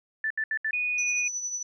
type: tone bursts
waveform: sine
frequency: 1760 Hz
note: A6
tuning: in tune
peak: -25 dBFS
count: 4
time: 0.24-0.709 s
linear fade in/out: 2 ms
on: 64 ms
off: 71 ms
type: tone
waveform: sine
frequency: 2475 Hz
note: D#7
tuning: 10 cents flat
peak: -25 dBFS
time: 0.73-1.28 s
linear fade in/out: 5 ms
type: tone with tremolo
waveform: sine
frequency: 5960 Hz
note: F#8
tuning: 12 cents sharp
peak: -27 dBFS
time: 0.98-1.63 s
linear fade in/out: 5 ms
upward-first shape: triangle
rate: 11 Hz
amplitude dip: 60%
effects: none